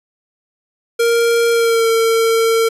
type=tone with pitch glide; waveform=square; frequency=466.2 to 453.7 Hz; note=A#4 to A#4; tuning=0 to -47 cents; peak=-12 dBFS; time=0.99-2.69 s; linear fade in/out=10 ms; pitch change=-47 cents; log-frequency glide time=1.51-1.88 s; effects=resampled to 32000 Hz